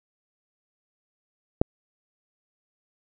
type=click; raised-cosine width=2 ms; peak=-4 dBFS; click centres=1.615 s; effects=none